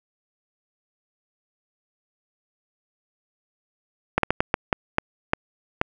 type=slowing click train; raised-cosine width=0.5 ms; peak=-3 dBFS; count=9; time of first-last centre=4.18-5.814 s; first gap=53 ms; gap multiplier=1.37; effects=none